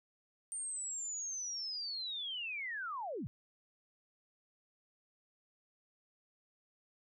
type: linear sweep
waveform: sine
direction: down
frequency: 8870 to 92.5 Hz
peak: -38 dBFS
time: 0.52-3.27 s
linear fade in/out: 0 ms
effects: none